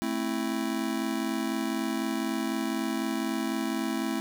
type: chord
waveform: square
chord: A minor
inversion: none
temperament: just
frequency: 220 / 264 / 330 Hz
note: A3 / C4 / E4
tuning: 0 / +16 / +2 cents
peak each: -33 dBFS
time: 0.02-4.2 s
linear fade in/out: 0 ms
effects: none